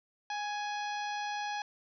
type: harmonic tone with a mistuned harmonic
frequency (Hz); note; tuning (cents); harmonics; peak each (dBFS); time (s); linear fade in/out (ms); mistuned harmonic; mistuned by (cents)
835; G#5; +9; 1 / 2 / 3 / 4 / 5 / 6 / 7; -35 / -41 / -45 / -47 / -49 / -51 / -52; 0.3-1.62; 2; 1; -17
effects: none